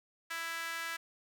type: tone with high-pass filter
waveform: sawtooth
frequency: 331.2 Hz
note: E4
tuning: 8 cents sharp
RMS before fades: -39 dBFS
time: 0.3-0.97 s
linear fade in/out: 10 ms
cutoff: 1600 Hz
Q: 2.3
effects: none